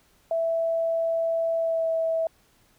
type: tone with pitch glide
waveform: sine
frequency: 660 to 652.4 Hz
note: E5 to E5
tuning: +2 to -18 cents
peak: -22 dBFS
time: 0.31-2.27 s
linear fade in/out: 2 ms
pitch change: -20 cents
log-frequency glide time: 1.57-1.89 s
effects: pink hiss -62 dBFS RMS until 2.78 s